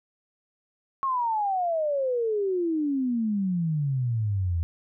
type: exponential sweep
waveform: sine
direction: down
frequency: 1100 to 81.1 Hz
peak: -23 dBFS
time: 1.03-4.63 s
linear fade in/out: 0 ms
effects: none